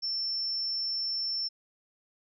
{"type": "tone", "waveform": "sine", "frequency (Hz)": 5380, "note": "E8", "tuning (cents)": 34, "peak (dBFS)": -29, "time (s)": [0.02, 1.49], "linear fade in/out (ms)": 20, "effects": []}